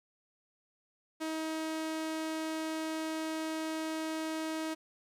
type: tone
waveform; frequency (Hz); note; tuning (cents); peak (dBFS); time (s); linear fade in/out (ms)
sawtooth; 317.4; D#4; +35; -30; 1.2-4.75; 20
effects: low-pass 12000 Hz 12 dB/octave + 12-bit